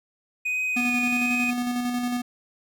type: tone with vibrato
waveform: triangle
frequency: 2489 Hz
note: D#7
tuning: in tune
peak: -22 dBFS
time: 0.45-1.51 s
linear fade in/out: 10 ms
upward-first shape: triangle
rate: 1.4 Hz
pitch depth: 19 cents each way
type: tone with tremolo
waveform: square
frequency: 244.8 Hz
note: B3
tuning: 15 cents flat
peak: -24 dBFS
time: 0.76-2.22 s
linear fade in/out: 10 ms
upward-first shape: square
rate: 11 Hz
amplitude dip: 30%
effects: none